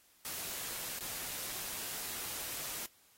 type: noise with dropouts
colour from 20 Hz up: white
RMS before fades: -41 dBFS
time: 0.25-2.86 s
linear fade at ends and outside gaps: 1 ms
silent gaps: 0.989-1.007 s
effects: white hiss -66 dBFS RMS until 3.17 s + AAC 48 kbps